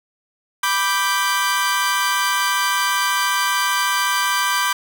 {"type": "chord", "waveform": "sawtooth", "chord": "G major", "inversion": "first", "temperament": "equal", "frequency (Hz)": [987.8, 1174.7, 1568], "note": ["B5", "D6", "G6"], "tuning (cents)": [0, 0, 0], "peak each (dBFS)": -18, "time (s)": [0.63, 4.73], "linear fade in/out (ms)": 5, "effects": []}